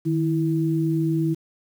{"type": "tone pair together", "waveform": "sine", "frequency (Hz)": [155.56, 326.9], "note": ["D#3", "E4"], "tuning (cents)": [0, -14], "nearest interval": "octave + minor second", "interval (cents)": 1286, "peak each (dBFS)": -22, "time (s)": [0.05, 1.35], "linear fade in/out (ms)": 20, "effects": ["8-bit"]}